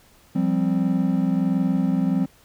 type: chord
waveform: triangle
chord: F suspended second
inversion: none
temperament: equal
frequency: 174.61 / 196 / 261.6 Hz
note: F3 / G3 / C4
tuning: 0 / 0 / 0 cents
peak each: -21 dBFS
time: 0.35-2.26 s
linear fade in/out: 10 ms
effects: pink hiss -55 dBFS RMS until 2.44 s